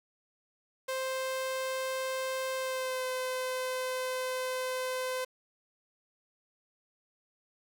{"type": "tone with pitch glide", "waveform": "sawtooth", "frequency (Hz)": [523.3, 512.5], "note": ["C5", "C5"], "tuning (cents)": [0, -36], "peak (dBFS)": -28, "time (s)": [0.88, 5.25], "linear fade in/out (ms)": 10, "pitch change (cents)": -36, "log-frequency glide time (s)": [2.57, 3.06], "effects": ["9-bit"]}